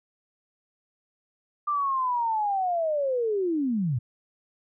sine linear sweep, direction down, 1195 to 110 Hz, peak -23 dBFS, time 1.67-3.99 s, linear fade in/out 10 ms, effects none

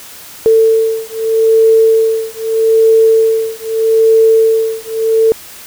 sine beating tone pair, 446.3 / 447.1 Hz, A4 / A4, +25 / +28 cents, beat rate 0.8 Hz, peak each -10 dBFS, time 0.46-5.32 s, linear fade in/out 0 ms, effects white hiss -33 dBFS RMS until 5.66 s

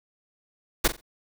pink noise with echo, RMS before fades -19 dBFS, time 0.84-0.88 s, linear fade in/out 10 ms, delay 44 ms, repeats 3, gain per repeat -12 dB, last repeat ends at 1.012 s, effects none

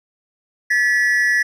triangle tone pair together, 1729.2 / 1941 Hz, A6 / B6, -31 / -31 cents, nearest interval major second, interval 200 cents, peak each -15 dBFS, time 0.7-1.43 s, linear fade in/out 10 ms, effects none

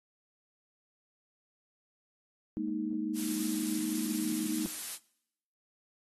sine chord, Ab suspended second, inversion none, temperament just, 207.7 / 233.6 / 311.5 Hz, Ab3 / Bb3 / Eb4, 0 / +4 / +2 cents, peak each -37 / -37 / -34 dBFS, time 2.57-4.66 s, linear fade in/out 0 ms
blue noise, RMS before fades -37 dBFS, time 3.14-4.99 s, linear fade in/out 50 ms
effects noise-tail reverb RT60 0.8 s tail -23 dB re dry + AAC 32 kbps

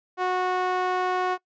sawtooth tone with band-pass filter, 366.6 Hz, F#4, 16 cents flat, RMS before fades -25 dBFS, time 0.17-1.38 s, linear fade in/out 50 ms, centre 930 Hz, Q 1.2, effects noise-tail reverb RT60 0.1 s tail -22 dB re dry + resampled to 16000 Hz

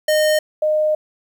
square / sine tone pair in turn, 614 / 614 Hz, D#5 / D#5, -23 / -23 cents, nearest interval unison, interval 0 cents, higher neither, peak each -14 dBFS, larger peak neither, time 0.08-0.39 / 0.62-0.95 s, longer second, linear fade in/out 5 ms, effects 9-bit

